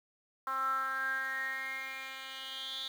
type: tone with band-pass filter sweep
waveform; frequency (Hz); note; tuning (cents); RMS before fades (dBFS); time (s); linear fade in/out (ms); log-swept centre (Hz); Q
10% pulse; 265.7; C4; +27; -37; 0.47-2.88; 2; 1200 to 3600; 9.2
effects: 9-bit